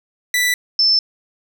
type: tone pair in turn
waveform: sawtooth / sine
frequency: 1975.5 / 5292 Hz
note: B6 / E8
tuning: 0 / +6 cents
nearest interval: octave + perfect fourth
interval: 1706 cents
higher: second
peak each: -11 dBFS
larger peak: neither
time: 0.34-0.54 / 0.79-0.99 s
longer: neither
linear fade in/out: 2 ms
effects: none